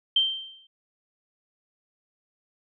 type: tone with exponential decay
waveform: sine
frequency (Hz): 3136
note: G7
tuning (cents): 0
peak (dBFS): -16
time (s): 0.16-0.67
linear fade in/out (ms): 5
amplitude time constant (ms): 110
effects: none